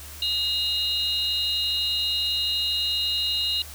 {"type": "tone cluster", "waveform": "sine", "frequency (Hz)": [2851, 3783, 4074], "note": ["F7", "A#7", "C8"], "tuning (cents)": [35, 25, -47], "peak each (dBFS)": -27, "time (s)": [0.22, 3.62], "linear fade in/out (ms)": 2, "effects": ["added 73 Hz sine -42 dBFS peak until 3.74 s", "white hiss -42 dBFS RMS until 3.74 s"]}